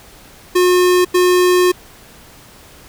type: tone bursts at uneven times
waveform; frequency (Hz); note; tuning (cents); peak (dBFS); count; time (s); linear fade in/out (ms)
square; 360; F#4; -47; -10; 2; 0.55-1.05 / 1.14-1.72; 10
effects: pink hiss -42 dBFS RMS until 2.88 s